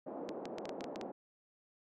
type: band-pass noise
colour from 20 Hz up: white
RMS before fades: -44 dBFS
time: 0.06-1.12 s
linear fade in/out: 10 ms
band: 210 to 680 Hz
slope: 24 dB/octave
type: clicks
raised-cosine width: 0.2 ms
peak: -27 dBFS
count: 9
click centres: 0.291 / 0.455 / 0.584 / 0.655 / 0.693 / 0.808 / 0.842 / 0.959 / 1.013 s
effects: none